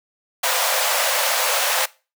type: high-pass noise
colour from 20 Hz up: pink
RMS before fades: -20 dBFS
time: 0.43-1.86 s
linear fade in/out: 10 ms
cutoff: 500 Hz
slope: 96 dB/octave
effects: noise-tail reverb RT60 0.3 s tail -20 dB re dry